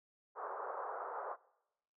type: band-pass noise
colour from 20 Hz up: white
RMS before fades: -43 dBFS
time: 0.35-1.37 s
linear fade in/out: 50 ms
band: 430 to 1300 Hz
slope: 48 dB/octave
effects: noise-tail reverb RT60 0.9 s tail -22 dB re dry